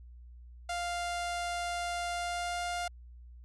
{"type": "tone with pitch glide", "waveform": "sawtooth", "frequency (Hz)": [698.5, 703], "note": ["F5", "F5"], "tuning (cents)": [0, 11], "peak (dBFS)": -29, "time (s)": [0.69, 2.88], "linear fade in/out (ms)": 5, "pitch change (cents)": 11, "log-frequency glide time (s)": [2.11, 2.64], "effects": ["added 60 Hz sine -48 dBFS peak until 3.44 s", "resampled to 24000 Hz"]}